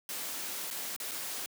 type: noise with dropouts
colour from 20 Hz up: white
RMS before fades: -38 dBFS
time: 0.09-1.46 s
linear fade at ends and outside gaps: 1 ms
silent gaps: 0.703-0.71 / 0.963-1.001 / 1.112-1.116 s
effects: high-pass 200 Hz 12 dB/octave